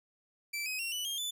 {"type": "tone with pitch steps", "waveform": "sawtooth", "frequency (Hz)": [2330, 2526, 2739, 2970, 3220, 3491], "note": ["D7", "D#7", "F7", "F#7", "G7", "A7"], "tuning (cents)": [-14, 26, -34, 6, 46, -14], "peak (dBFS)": -31, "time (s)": [0.53, 1.31], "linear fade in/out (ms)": 10, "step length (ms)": 130, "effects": []}